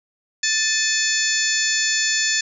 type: harmonic tone with a mistuned harmonic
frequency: 880 Hz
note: A5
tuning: in tune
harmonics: 2 / 3 / 4 / 5 / 6 / 7 / 8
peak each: -23 / -28 / -28 / -26 / -26 / -27 / -24 dBFS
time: 0.43-2.41 s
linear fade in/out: 5 ms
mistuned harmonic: 3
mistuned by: -73 cents
effects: none